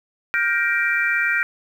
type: chord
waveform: sine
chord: G minor seventh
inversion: third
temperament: just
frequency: 1411.2 / 1568 / 1881.6 / 2352 Hz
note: F6 / G6 / Bb6 / D7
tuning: +18 / 0 / +16 / +2 cents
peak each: -23 dBFS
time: 0.34-1.43 s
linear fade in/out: 0 ms
effects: 8-bit